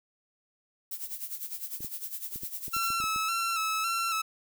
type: noise with tremolo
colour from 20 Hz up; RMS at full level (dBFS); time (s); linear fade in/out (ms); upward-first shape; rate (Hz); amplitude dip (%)
violet; -35; 0.91-2.93; 5; sine; 9.9; 75
type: clicks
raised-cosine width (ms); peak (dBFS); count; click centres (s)
3; -32; 10; 1.806 / 1.846 / 2.359 / 2.434 / 2.681 / 2.766 / 2.904 / 3.002 / 3.04 / 3.161
type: tone with vibrato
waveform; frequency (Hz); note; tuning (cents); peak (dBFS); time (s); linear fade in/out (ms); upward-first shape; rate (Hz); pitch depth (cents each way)
sawtooth; 1327; E6; +11; -24; 2.73-4.22; 10; square; 1.8; 36
effects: none